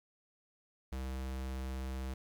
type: tone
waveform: square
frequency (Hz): 65.41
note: C2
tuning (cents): 0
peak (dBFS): -38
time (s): 0.92-2.14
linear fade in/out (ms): 5
effects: 11-bit